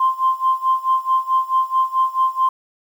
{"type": "tone with tremolo", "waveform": "sine", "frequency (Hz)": 1046.5, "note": "C6", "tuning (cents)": 0, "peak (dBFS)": -11, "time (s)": [0, 2.49], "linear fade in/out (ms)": 5, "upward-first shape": "sine", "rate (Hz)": 4.6, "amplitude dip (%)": 90, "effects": ["tanh soft clip ceiling -7 dBFS", "8-bit"]}